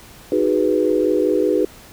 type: chord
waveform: sine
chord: G# minor seventh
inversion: second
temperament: equal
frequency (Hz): 311.1 / 370 / 415.3 / 493.9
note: D#4 / F#4 / G#4 / B4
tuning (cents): 0 / 0 / 0 / 0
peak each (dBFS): -20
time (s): 0.32-1.65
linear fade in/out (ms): 2
effects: pink hiss -43 dBFS RMS until 1.92 s